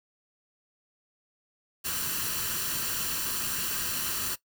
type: noise with comb filter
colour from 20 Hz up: white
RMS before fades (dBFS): -31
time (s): 1.84-4.36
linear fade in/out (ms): 20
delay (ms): 0.69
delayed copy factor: +0.6
effects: noise-tail reverb RT60 0.1 s tail -18 dB re dry